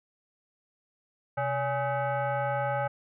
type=tone with frequency modulation; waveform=sine; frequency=130 Hz; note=C3; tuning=11 cents flat; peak=-26 dBFS; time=1.37-2.88 s; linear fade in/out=10 ms; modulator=700 Hz; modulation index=1.7; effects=none